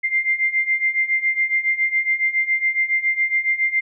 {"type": "beating tone pair", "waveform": "sine", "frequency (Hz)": [2093, 2100.2], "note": ["C7", "C7"], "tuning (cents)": [0, 6], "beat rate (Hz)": 7.2, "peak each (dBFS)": [-22, -19], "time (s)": [0.03, 3.81], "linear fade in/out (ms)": 20, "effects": []}